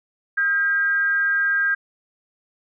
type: tone with frequency modulation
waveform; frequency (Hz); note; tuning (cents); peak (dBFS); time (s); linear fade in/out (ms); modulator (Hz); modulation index
sine; 1604; G6; +39; -17; 0.37-1.75; 10; 328; 0.31
effects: none